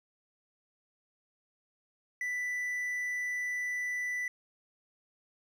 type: tone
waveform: triangle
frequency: 1980 Hz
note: B6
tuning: 4 cents sharp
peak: -30 dBFS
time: 2.21-4.28 s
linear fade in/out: 2 ms
effects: 12-bit